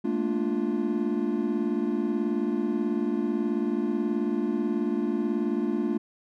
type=chord; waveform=triangle; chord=Bb major seventh; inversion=third; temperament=equal with one note detuned; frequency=214.7 / 233.1 / 293.7 / 349.2 Hz; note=A3 / Bb3 / D4 / F4; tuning=-42 / 0 / 0 / 0 cents; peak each=-28 dBFS; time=0.04-5.98 s; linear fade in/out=10 ms; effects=none

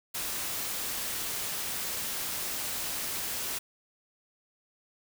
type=noise; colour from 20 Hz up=white; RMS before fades=-34 dBFS; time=0.14-3.59 s; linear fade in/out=10 ms; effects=none

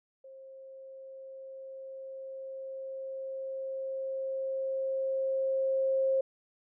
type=tone with level ramp; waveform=sine; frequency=533 Hz; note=C5; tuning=32 cents sharp; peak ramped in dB=-47 to -24 dBFS; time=0.24-6.21 s; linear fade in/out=5 ms; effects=none

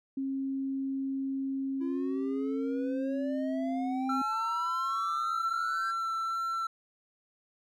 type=tone with pitch glide; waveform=sine; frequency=270 to 262.5 Hz; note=C#4 to C4; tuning=-45 to +6 cents; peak=-30 dBFS; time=0.17-4.22 s; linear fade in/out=5 ms; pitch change=-49 cents; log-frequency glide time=2.93-3.75 s
type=exponential sweep; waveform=triangle; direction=up; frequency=331.8 to 1600 Hz; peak=-33 dBFS; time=1.8-5.92 s; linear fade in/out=20 ms
type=tone with vibrato; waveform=triangle; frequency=1343 Hz; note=E6; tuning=32 cents sharp; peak=-28 dBFS; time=4.09-6.67 s; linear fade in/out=5 ms; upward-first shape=sine; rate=1.8 Hz; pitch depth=9 cents each way
effects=none

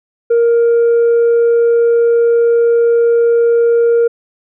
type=tone with tanh clipping; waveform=sine; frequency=467.6 Hz; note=A#4; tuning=5 cents sharp; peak=-8 dBFS; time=0.3-4.08 s; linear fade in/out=10 ms; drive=1 dB; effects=none

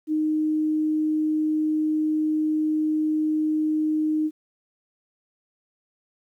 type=tone; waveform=sine; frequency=309.1 Hz; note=D#4; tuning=11 cents flat; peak=-20 dBFS; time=0.07-4.31 s; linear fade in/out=50 ms; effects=10-bit

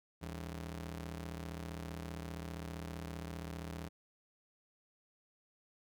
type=ring-modulated tone; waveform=sawtooth; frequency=121 Hz; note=B2; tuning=35 cents flat; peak=-35 dBFS; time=0.21-3.89 s; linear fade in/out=20 ms; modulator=42.9 Hz; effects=none

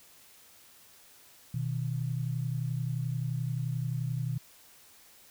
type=tone pair together; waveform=sine; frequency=124.08 / 155.56 Hz; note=B2 / D#3; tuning=+9 / 0 cents; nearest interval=major third; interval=391 cents; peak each=-31 / -34 dBFS; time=1.54-4.38 s; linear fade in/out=5 ms; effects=white hiss -57 dBFS RMS until 5.3 s

